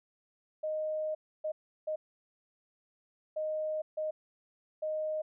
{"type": "tone bursts at uneven times", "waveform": "sine", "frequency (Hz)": 620, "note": "D#5", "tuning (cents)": -6, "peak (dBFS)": -31, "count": 6, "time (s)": [[0.63, 1.15], [1.44, 1.52], [1.87, 1.96], [3.36, 3.82], [3.97, 4.11], [4.82, 5.22]], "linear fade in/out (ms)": 10, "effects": []}